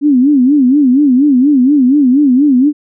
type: tone with vibrato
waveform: sine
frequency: 271.2 Hz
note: C#4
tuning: 38 cents flat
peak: -5 dBFS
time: 0.01-2.73 s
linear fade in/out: 50 ms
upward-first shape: sine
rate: 4.2 Hz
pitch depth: 170 cents each way
effects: none